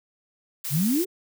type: noise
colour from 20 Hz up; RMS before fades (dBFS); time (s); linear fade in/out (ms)
blue; -31; 0.64-1.05; 10
type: exponential sweep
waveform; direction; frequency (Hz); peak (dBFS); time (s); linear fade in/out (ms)
sine; up; 130.81 to 398.4; -20; 0.7-1.06; 50
effects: none